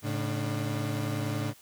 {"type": "tone cluster", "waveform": "35% pulse", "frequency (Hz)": [108.7, 139.2, 299.8], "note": ["A2", "C#3", "D4"], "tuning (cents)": [-21, 8, 36], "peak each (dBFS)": [-30, -33, -34], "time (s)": [0.02, 1.54], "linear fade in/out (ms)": 50, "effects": ["white hiss -56 dBFS RMS until 1.61 s"]}